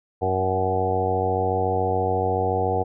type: harmonic tone with a mistuned harmonic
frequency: 94 Hz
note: F#2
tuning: 28 cents sharp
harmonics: 1 / 2 / 3 / 4 / 5 / 6 / 7 / 8 / 9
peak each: -27 / -35 / -34 / -30 / -25 / -35 / -31 / -25 / -31 dBFS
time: 0.21-2.84 s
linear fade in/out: 20 ms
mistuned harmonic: 8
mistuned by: -16 cents
effects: none